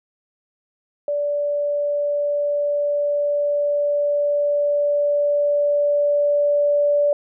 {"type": "tone with level ramp", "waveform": "sine", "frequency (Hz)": 581, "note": "D5", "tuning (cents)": -19, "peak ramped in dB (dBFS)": [-19, -14], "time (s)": [1.08, 7.13], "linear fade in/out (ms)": 2, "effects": []}